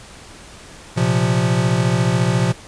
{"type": "chord", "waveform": "square", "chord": "Bb suspended second", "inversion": "none", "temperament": "equal", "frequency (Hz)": [116.54, 130.81, 174.61], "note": ["Bb2", "C3", "F3"], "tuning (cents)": [0, 0, 0], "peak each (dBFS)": -20, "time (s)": [0.96, 2.53], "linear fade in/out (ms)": 20, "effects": ["pink hiss -40 dBFS RMS until 2.67 s", "resampled to 22050 Hz"]}